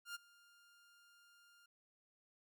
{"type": "tone with ADSR envelope", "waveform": "sawtooth", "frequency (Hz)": 1404, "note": "F6", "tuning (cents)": 9, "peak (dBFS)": -39, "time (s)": [0.05, 1.66], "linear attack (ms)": 100, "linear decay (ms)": 20, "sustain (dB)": -23, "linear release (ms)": 4, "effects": []}